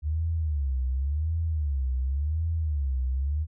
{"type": "tone with vibrato", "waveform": "sine", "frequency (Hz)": 72.6, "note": "D2", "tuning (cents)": -19, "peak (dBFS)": -24, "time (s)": [0.02, 3.47], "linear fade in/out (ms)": 50, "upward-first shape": "sine", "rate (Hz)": 0.91, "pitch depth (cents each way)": 220, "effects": []}